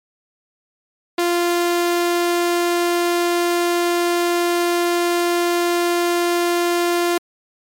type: tone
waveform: sawtooth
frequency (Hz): 347.4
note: F4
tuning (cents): -9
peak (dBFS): -12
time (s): 1.18-7.18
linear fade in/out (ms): 5
effects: MP3 64 kbps